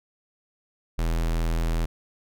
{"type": "tone", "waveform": "square", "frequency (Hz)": 41.2, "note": "E1", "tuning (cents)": 0, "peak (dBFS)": -23, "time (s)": [0.98, 1.86], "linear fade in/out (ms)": 10, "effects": []}